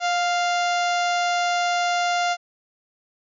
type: harmonic tone with a mistuned harmonic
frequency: 698 Hz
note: F5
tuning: 1 cent flat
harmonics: 1 / 2 / 3 / 4 / 5 / 6 / 7 / 8 / 9 / 10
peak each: -21 / -27 / -31 / -33 / -35 / -37 / -38 / -39 / -40 / -41 dBFS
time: 0-2.37 s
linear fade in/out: 50 ms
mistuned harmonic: 1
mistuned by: +18 cents
effects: none